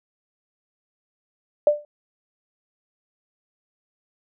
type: tone with exponential decay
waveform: sine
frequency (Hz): 592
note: D5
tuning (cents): +14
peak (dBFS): -9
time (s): 1.67-1.85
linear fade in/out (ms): 2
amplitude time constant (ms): 39
effects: none